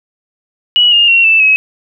sine tone with pitch steps, 2927 / 2831 / 2737 / 2647 / 2560 Hz, F#7 / F7 / F7 / E7 / D#7, -19 / +23 / -36 / +7 / +49 cents, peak -5 dBFS, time 0.76-1.56 s, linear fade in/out 0 ms, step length 160 ms, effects none

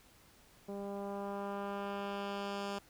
10% pulse tone with low-pass filter sweep, 200 Hz, G3, 35 cents sharp, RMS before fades -40 dBFS, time 0.68-2.79 s, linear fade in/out 10 ms, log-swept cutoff 490 to 7000 Hz, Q 0.87, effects pink hiss -63 dBFS RMS until 2.89 s

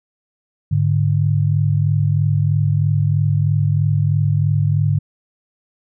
sine tone pair together, 103.73 / 146.83 Hz, G#2 / D3, -2 / 0 cents, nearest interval tritone, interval 602 cents, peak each -16 dBFS, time 0.71-4.99 s, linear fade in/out 10 ms, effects none

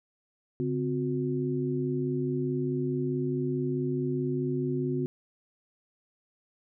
sine tone cluster, 140.8 / 259.1 / 363.8 Hz, C#3 / C4 / F#4, +27 / -17 / -29 cents, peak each -31 dBFS, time 0.6-5.06 s, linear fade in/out 0 ms, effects none

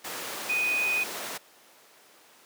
sine tone in noise, 2489 Hz, D#7, in tune, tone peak -24 dBFS, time 0.49-1.04 s, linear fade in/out 10 ms, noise pink, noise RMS -34 dBFS, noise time 0.04-1.38 s, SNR +7 dB, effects pink hiss -55 dBFS RMS until 2.45 s + high-pass 400 Hz 12 dB/octave

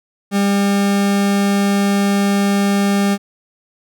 40% pulse tone, 200 Hz, G3, 35 cents sharp, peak -12 dBFS, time 0.31-3.18 s, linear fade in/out 50 ms, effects none

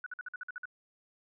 sine tone bursts, 1477 Hz, F#6, 3 cents flat, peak -37 dBFS, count 9, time 0.04-0.655 s, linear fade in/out 2 ms, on 23 ms, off 51 ms, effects none

